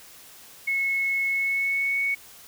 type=tone with pitch glide; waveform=sine; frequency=2188 to 2222 Hz; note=C#7 to C#7; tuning=-23 to +4 cents; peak=-22 dBFS; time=0.67-2.15 s; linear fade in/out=10 ms; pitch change=+27 cents; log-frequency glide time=1.27-2.01 s; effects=white hiss -48 dBFS RMS until 2.47 s